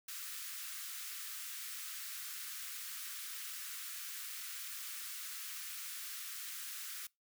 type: high-pass noise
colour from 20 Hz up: white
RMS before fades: -45 dBFS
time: 0.08-7.07 s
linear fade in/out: 5 ms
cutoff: 1200 Hz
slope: 48 dB/octave
effects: noise-tail reverb RT60 0.2 s tail -24 dB re dry